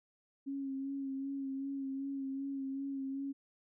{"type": "tone with vibrato", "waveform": "sine", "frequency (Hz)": 272.6, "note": "C#4", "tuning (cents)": -29, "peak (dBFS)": -36, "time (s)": [0.46, 3.33], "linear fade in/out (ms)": 20, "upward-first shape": "sine", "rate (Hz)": 2.6, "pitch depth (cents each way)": 27, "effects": []}